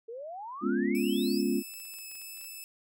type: exponential sweep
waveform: sine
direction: up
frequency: 440 to 5460 Hz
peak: -38 dBFS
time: 0.08-1.42 s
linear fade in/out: 10 ms
type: chord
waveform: sine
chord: C# dominant seventh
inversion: second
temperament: equal with one note detuned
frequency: 207.7 / 244.4 / 277.2 / 349.2 Hz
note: G#3 / B3 / C#4 / E#4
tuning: 0 / -18 / 0 / 0 cents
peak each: -31 dBFS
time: 0.61-1.63 s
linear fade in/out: 50 ms
type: tone with vibrato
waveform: 5% pulse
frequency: 2608 Hz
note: E7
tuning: 19 cents flat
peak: -33 dBFS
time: 0.95-2.64 s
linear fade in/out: 0 ms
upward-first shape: triangle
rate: 1.5 Hz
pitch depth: 12 cents each way
type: clicks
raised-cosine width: 0.2 ms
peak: -39 dBFS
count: 11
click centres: 1.739 / 1.801 / 1.853 / 1.939 / 1.987 / 2.115 / 2.154 / 2.216 / 2.374 / 2.413 / 2.444 s
effects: none